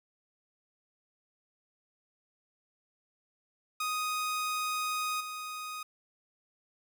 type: tone with level steps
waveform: sawtooth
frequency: 1247 Hz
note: D#6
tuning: 3 cents sharp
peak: -27 / -34 dBFS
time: 3.8-5.83 s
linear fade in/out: 5 ms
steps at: 5.2 s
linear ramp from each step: 10 ms
effects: none